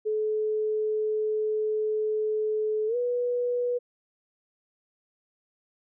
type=tone with pitch glide; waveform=sine; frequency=430 to 488.3 Hz; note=A4 to B4; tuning=-40 to -20 cents; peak=-24 dBFS; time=0.05-3.79 s; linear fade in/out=20 ms; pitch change=+220 cents; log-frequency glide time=2.87-2.96 s; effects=none